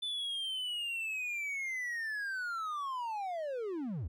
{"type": "linear sweep", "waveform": "triangle", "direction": "down", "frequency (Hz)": [3520, 61.74], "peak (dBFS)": -33, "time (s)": [0.02, 4.08], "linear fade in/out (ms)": 10, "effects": []}